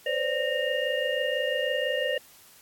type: tone cluster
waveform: sine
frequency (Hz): 503 / 529 / 587 / 1845 / 2824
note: B4 / C5 / D5 / A#6 / F7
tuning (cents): +32 / +19 / -1 / -18 / +19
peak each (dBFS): -32 / -31 / -30 / -31 / -33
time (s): 0.06-2.18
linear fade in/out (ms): 5
effects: white hiss -54 dBFS RMS until 2.61 s + AAC 64 kbps